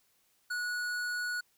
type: tone with tanh clipping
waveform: sine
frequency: 1463 Hz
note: F#6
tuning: 20 cents flat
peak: -34 dBFS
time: 0.5-1.41 s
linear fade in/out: 10 ms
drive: 17 dB
effects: white hiss -71 dBFS RMS until 1.57 s